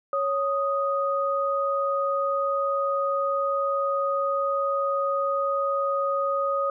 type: tone pair together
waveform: sine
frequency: 554.4 / 1244.6 Hz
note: C#5 / D#6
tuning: 0 / 0 cents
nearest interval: octave + major second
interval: 1400 cents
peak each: -25 dBFS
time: 0.13-6.7 s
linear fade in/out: 2 ms
effects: none